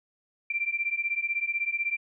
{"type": "beating tone pair", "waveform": "sine", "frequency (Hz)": [2349, 2365], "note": ["D7", "D7"], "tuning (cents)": [0, 12], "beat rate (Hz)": 16, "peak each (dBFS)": [-30, -29], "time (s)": [0.5, 1.97], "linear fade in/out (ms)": 5, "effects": []}